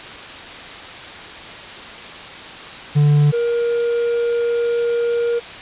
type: tone pair in turn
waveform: triangle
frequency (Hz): 146.9 / 471.9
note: D3 / A#4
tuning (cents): +1 / +21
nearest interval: octave + minor sixth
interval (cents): 2020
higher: second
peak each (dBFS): -8 / -14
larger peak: first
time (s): 2.95-3.32 / 3.32-5.4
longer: second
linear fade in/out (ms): 20
effects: white hiss -33 dBFS RMS until 5.61 s + resampled to 8000 Hz